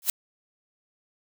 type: noise with exponential growth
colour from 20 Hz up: blue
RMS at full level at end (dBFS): -18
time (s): 0.02-0.1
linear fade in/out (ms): 1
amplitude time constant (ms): 17
effects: none